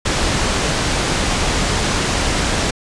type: low-pass noise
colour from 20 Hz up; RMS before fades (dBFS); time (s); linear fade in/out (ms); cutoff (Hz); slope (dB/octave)
pink; -18; 0.05-2.71; 10; 8400; 24
effects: resampled to 24000 Hz